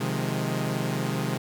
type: chord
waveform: sawtooth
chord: F minor seventh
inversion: second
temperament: equal with one note detuned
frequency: 130.81 / 155.56 / 176.54 / 207.7 Hz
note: C3 / Eb3 / F3 / Ab3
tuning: 0 / 0 / +19 / 0 cents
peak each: -26 / -27 / -30 / -28 dBFS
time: 0-1.38 s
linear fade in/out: 10 ms
effects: none